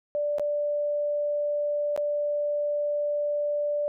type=tone with dropouts; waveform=sine; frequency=587 Hz; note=D5; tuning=1 cent flat; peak=-24 dBFS; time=0.15-3.88 s; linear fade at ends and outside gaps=0 ms; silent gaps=0.384-0.396 / 1.963-1.976 s; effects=none